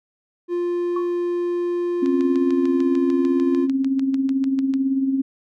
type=tone with pitch glide; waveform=triangle; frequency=350 to 347 Hz; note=F4 to F4; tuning=+4 to -11 cents; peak=-18 dBFS; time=0.48-3.68 s; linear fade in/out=50 ms; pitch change=-15 cents; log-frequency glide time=2.48-2.88 s
type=tone with exponential decay; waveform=sine; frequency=1108.7 Hz; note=C#6; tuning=in tune; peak=-24 dBFS; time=0.96-1.16 s; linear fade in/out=5 ms; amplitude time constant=43 ms
type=tone with tremolo; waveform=sine; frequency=268.6 Hz; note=C4; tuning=46 cents sharp; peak=-15 dBFS; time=2.02-5.22 s; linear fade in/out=10 ms; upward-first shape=triangle; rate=18 Hz; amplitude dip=55%
type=click train; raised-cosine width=0.2 ms; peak=-20 dBFS; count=19; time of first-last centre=2.06-4.739 s; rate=6.72 Hz
effects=none